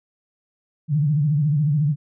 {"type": "tone with vibrato", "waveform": "sine", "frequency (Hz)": 148.3, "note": "D3", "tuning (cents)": 17, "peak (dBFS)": -16, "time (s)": [0.88, 1.96], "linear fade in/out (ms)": 50, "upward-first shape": "sine", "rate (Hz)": 14, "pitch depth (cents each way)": 120, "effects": []}